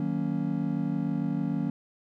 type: chord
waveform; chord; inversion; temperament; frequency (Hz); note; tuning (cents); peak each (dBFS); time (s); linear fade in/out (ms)
triangle; D# minor seventh; none; just; 155.56 / 186.68 / 233.3 / 280; D#3 / F#3 / A#3 / C#4; 0 / +16 / +2 / +18; -30; 0-1.7; 2
effects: none